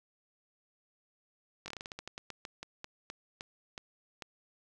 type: slowing click train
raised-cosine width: 0.2 ms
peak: -24 dBFS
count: 19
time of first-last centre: 1.66-4.222 s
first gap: 20 ms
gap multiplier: 1.2
effects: none